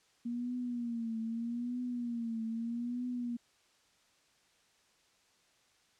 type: tone with vibrato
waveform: sine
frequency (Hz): 235.8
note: A#3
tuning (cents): +20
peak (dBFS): -34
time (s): 0.25-3.37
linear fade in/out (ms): 10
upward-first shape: triangle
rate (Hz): 0.8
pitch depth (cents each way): 97
effects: white hiss -69 dBFS RMS until 5.99 s + low-pass 7000 Hz 12 dB/octave